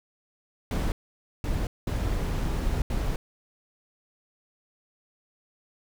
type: noise bursts at uneven times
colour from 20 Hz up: brown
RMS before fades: -27 dBFS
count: 4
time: 0.71-0.92 / 1.44-1.67 / 1.87-2.82 / 2.9-3.16 s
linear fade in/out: 2 ms
effects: none